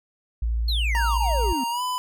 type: tone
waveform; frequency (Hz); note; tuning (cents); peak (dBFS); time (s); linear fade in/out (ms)
sine; 57; A#1; -38; -21; 0.42-1.53; 5
type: exponential sweep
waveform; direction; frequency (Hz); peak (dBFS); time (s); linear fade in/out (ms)
triangle; down; 4363 to 240; -24; 0.68-1.64; 5
type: tone with pitch glide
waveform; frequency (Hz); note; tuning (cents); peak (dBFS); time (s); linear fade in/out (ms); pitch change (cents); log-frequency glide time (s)
square; 934 to 1001; A#5 to B5; +3 to +23; -25; 0.95-1.98; 0; +120; 1.7-1.82
effects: none